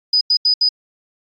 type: tone bursts at uneven times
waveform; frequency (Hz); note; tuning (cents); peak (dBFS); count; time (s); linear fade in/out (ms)
sine; 4978; D#8; 0; -11; 4; 0.13-0.21 / 0.3-0.37 / 0.45-0.54 / 0.61-0.69; 5
effects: AAC 32 kbps